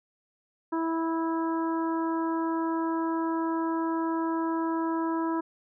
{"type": "harmonic tone", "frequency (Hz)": 327.4, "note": "E4", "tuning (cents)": -12, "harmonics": [1, 2, 3, 4, 5], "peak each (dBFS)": [-27, -39, -32, -39, -44], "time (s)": [0.72, 5.41], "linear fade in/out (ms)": 10, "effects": []}